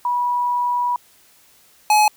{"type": "tone pair in turn", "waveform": ["sine", "square"], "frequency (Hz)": [975, 846.8], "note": ["B5", "G#5"], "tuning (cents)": [-23, 33], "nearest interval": "major second", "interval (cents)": 244, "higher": "first", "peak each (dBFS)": [-17, -12], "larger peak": "second", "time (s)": [[0.05, 0.96], [1.9, 2.08]], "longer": "first", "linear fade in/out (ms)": 2, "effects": ["white hiss -53 dBFS RMS until 2.16 s"]}